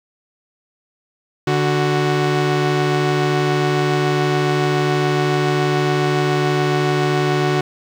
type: tone pair together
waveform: sawtooth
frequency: 146.58 / 370 Hz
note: D3 / F#4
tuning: -3 / 0 cents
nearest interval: octave + major third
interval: 1603 cents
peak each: -14 dBFS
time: 1.47-7.61 s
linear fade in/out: 5 ms
effects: low-pass 5000 Hz 12 dB/octave + 8-bit